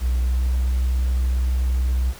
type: tone with pitch glide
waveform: triangle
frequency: 61.7 to 62.96 Hz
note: B1 to B1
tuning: -1 to +34 cents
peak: -14 dBFS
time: 0-2.14 s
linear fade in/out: 50 ms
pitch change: +35 cents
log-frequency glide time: 0.22-0.42 s
effects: tanh soft clip ceiling -14 dBFS + pink hiss -42 dBFS RMS until 2.19 s